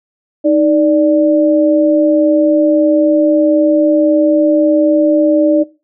sine tone pair together, 311.1 / 587.3 Hz, D#4 / D5, 0 / 0 cents, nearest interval major seventh, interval 1100 cents, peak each -10 dBFS, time 0.44-5.64 s, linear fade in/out 20 ms, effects noise-tail reverb RT60 0.3 s tail -20 dB re dry

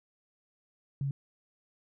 sine tone, 138.59 Hz, C#3, in tune, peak -29 dBFS, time 1.01-1.11 s, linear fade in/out 2 ms, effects none

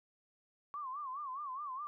sine tone with vibrato, 1106 Hz, C#6, 4 cents flat, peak -39 dBFS, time 0.74-1.87 s, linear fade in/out 0 ms, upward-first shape sine, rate 4.8 Hz, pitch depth 150 cents each way, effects none

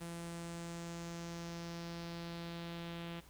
sawtooth tone with low-pass filter sweep, 169.6 Hz, E3, 50 cents sharp, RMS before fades -45 dBFS, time 0-3.21 s, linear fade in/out 20 ms, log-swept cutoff 10000 to 3200 Hz, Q 2.4, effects added 60 Hz sine -62 dBFS peak until 3.29 s + pink hiss -62 dBFS RMS until 3.29 s

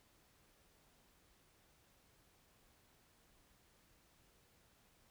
silence, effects pink hiss -71 dBFS RMS until 5.1 s

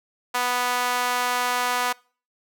sawtooth tone with high-pass filter, 246.9 Hz, B3, in tune, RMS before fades -24 dBFS, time 0.34-1.93 s, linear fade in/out 10 ms, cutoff 940 Hz, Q 1.5, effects noise-tail reverb RT60 0.4 s tail -24 dB re dry

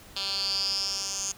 10% pulse tone with band-pass filter sweep, 196 Hz, G3, in tune, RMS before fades -30 dBFS, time 0.16-1.32 s, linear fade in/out 5 ms, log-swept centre 4000 to 6500 Hz, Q 9.1, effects pink hiss -50 dBFS RMS until 1.37 s

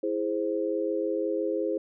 sine chord, E augmented, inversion none, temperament equal, 329.6 / 415.3 / 523.3 Hz, E4 / G#4 / B#4, 0 / 0 / 0 cents, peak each -30 dBFS, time 0.03-1.78 s, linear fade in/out 5 ms, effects none

